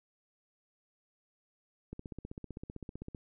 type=click train; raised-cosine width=3 ms; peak=-29 dBFS; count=20; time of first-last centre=1.93-3.148 s; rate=15.6 Hz; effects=none